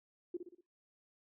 sine tone with echo, 352.1 Hz, F4, 14 cents sharp, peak -35 dBFS, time 0.34-0.37 s, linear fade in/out 5 ms, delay 60 ms, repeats 4, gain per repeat -6 dB, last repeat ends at 0.61 s, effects noise-tail reverb RT60 0.2 s tail -18 dB re dry

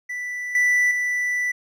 triangle tone with level steps, 1975.5 Hz, B6, in tune, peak -25 / -14 / -19 dBFS, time 0.09-1.52 s, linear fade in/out 10 ms, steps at 0.55 / 0.91 s, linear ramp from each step 2 ms, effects none

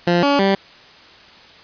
15% pulse tone with pitch steps, 174.1 / 283.4 / 195.5 Hz, F3 / C#4 / G3, -5 / +38 / -4 cents, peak -7 dBFS, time 0.07-0.55 s, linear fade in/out 5 ms, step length 160 ms, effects white hiss -44 dBFS RMS until 1.63 s + resampled to 11025 Hz

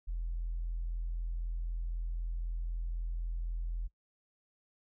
sine tone, 41.96 Hz, E1, 31 cents sharp, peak -32 dBFS, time 0.07-3.88 s, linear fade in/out 20 ms, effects noise-tail reverb RT60 0.1 s tail -23 dB re dry + tanh soft clip ceiling -29 dBFS

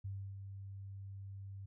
sine tone with ADSR envelope, 98 Hz, G2, in tune, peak -39 dBFS, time 0.04-1.66 s, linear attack 11 ms, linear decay 300 ms, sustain -6 dB, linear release 8 ms, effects none

